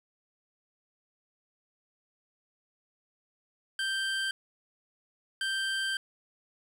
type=tone bursts at uneven times; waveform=25% pulse; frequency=1568 Hz; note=G6; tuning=in tune; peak=-25 dBFS; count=2; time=3.79-4.31 / 5.41-5.97 s; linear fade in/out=2 ms; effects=low-pass 9000 Hz 12 dB/octave + 9-bit